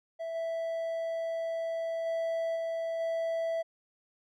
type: tone with level steps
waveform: triangle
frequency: 659.3 Hz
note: E5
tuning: in tune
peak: -32 / -29 / -27 / -29 / -27 dBFS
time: 0.19-3.63 s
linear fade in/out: 20 ms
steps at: 0.34 / 2.05 / 2.55 / 2.99 s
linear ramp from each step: 20 ms
effects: none